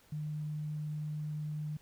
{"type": "tone", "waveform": "sine", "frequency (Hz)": 151.5, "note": "D#3", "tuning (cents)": -46, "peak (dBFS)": -35, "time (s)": [0.12, 1.77], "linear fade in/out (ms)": 5, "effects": ["pink hiss -64 dBFS RMS until 1.81 s"]}